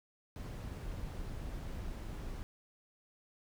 brown noise, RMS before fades -42 dBFS, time 0.36-2.43 s, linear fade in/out 0 ms, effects none

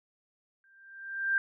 sine tone with exponential growth, 1582 Hz, G6, 15 cents sharp, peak -22 dBFS, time 0.64-1.38 s, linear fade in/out 1 ms, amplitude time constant 160 ms, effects none

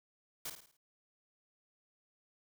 white noise with echo, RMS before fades -41 dBFS, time 0.45-0.5 s, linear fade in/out 5 ms, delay 54 ms, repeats 5, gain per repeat -7 dB, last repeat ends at 0.77 s, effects none

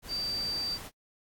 sine tone in noise, 4660 Hz, D8, 14 cents flat, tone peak -30 dBFS, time 0.08-0.79 s, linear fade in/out 50 ms, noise pink, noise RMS -44 dBFS, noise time 0.02-0.91 s, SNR +11 dB, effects noise-tail reverb RT60 0.1 s tail -25 dB re dry + AAC 64 kbps

